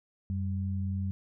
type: tone pair together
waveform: sine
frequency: 91.8 / 194.87 Hz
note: F#2 / G3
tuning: -13 / -10 cents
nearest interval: octave + minor second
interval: 1303 cents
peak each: -30 / -35 dBFS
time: 0.3-1.11 s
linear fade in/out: 0 ms
effects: none